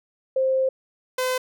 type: tone pair in turn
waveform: sine / sawtooth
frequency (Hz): 526 / 510.4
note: C5 / C5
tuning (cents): +9 / -43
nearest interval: minor second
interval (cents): 52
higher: first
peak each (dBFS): -18 / -18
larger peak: neither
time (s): 0.36-0.69 / 1.18-1.38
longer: first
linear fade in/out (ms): 5
effects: none